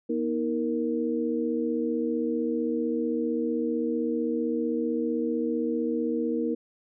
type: tone cluster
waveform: sine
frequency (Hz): 241.2 / 316.8 / 465.9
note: B3 / D#4 / A#4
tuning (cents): -41 / +31 / -1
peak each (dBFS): -29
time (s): 0.09-6.55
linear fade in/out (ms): 10
effects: none